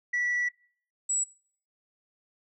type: tone pair in turn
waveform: sine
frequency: 1952 / 7823 Hz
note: B6 / B8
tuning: -21 / -17 cents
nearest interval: 2 octaves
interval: 2404 cents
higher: second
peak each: -23 / -23 dBFS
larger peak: neither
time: 0.13-0.49 / 1.09-1.24 s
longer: first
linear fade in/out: 10 ms
effects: noise-tail reverb RT60 0.5 s tail -24 dB re dry + tanh soft clip ceiling -23 dBFS